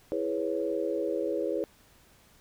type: chord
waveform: sine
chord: C# minor seventh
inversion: first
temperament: equal with one note detuned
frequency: 329.6 / 413.2 / 493.9 / 554.4 Hz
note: E4 / G#4 / B4 / C#5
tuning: 0 / -9 / 0 / 0 cents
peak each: -33 dBFS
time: 0.12-1.64 s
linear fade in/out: 0 ms
effects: pink hiss -60 dBFS RMS until 2.4 s